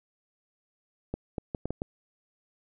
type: clicks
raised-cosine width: 2 ms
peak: -18 dBFS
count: 6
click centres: 1.14 / 1.382 / 1.548 / 1.656 / 1.706 / 1.819 s
effects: none